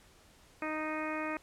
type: harmonic tone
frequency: 310.1 Hz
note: D#4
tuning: 6 cents flat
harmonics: 1 / 2 / 3 / 4 / 5 / 6 / 7 / 8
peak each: -38 / -40 / -43 / -41 / -46 / -44 / -45 / -44 dBFS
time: 0.62-1.37 s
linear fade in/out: 2 ms
effects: pink hiss -61 dBFS RMS until 1.42 s + low-pass 11000 Hz 12 dB/octave